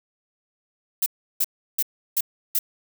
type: noise bursts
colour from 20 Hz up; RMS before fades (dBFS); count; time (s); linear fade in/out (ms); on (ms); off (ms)
violet; -21; 5; 1.02-2.59; 5; 42; 340
effects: none